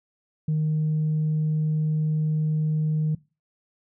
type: tone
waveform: sine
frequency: 154.7 Hz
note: D#3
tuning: 10 cents flat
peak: -19 dBFS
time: 0.48-3.15 s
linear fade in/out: 5 ms
effects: noise-tail reverb RT60 0.3 s tail -22 dB re dry + tanh soft clip ceiling -18 dBFS